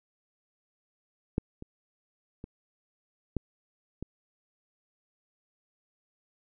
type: clicks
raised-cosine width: 3 ms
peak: -13 / -28 / -27 / -16 / -23 dBFS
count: 5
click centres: 1.381 / 1.624 / 2.441 / 3.367 / 4.026 s
effects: none